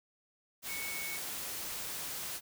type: tone in noise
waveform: sine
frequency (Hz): 2217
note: C#7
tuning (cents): 0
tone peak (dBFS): -40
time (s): 0.67-1.2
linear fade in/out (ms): 50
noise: white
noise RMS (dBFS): -40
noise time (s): 0.62-2.41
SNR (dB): -3
effects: none